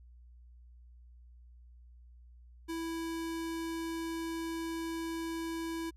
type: tone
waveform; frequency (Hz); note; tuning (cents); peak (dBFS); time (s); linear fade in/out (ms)
square; 329.6; E4; 0; -36; 2.68-5.91; 20
effects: added 60 Hz sine -53 dBFS peak until 5.96 s + resampled to 32000 Hz